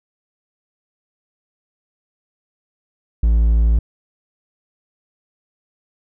triangle tone, 56.3 Hz, A1, 40 cents sharp, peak -9 dBFS, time 3.23-3.79 s, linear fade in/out 5 ms, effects none

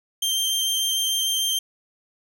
sawtooth tone with vibrato, 3155 Hz, G7, 10 cents sharp, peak -18 dBFS, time 0.22-1.59 s, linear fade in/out 5 ms, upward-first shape sine, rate 6.7 Hz, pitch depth 8 cents each way, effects none

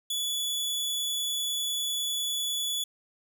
sawtooth tone, 3426 Hz, A7, 47 cents flat, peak -25 dBFS, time 0.1-2.84 s, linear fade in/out 5 ms, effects none

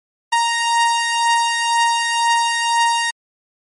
sawtooth beating tone pair, 932.3 / 934.3 Hz, A#5 / A#5, 0 / +4 cents, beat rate 2 Hz, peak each -12 / -17 dBFS, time 0.32-3.11 s, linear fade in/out 10 ms, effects MP3 48 kbps

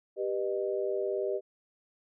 sine chord, G augmented, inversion none, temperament just, 392 / 490 / 612.5 Hz, G4 / B4 / D#5, 0 / -14 / -27 cents, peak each -31 / -35 / -34 dBFS, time 0.16-1.41 s, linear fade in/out 50 ms, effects none

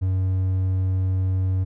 triangle tone, 93.7 Hz, F#2, 22 cents sharp, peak -17 dBFS, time 0.01-1.65 s, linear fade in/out 20 ms, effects none

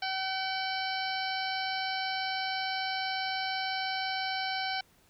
harmonic tone with a mistuned harmonic, 762 Hz, G5, 49 cents flat, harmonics 1 / 2 / 3 / 4 / 5 / 6 / 7, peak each -34 / -37 / -39 / -40 / -41 / -42 / -42 dBFS, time 0.02-4.81 s, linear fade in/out 5 ms, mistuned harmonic 5, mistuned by +96 cents, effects pink hiss -64 dBFS RMS until 5.09 s

